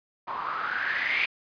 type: noise with low-pass filter sweep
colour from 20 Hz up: blue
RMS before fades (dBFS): -29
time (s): 0.27-1.26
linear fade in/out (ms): 10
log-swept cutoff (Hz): 980 to 2400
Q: 7.3
effects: resampled to 11025 Hz